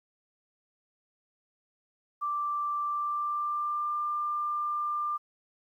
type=tone with pitch glide; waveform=sine; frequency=1174.7 to 1193.2 Hz; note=D6 to D6; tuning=0 to +27 cents; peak=-28 dBFS; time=2.21-5.18 s; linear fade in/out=20 ms; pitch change=+27 cents; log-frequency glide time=2.83-3.94 s; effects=11-bit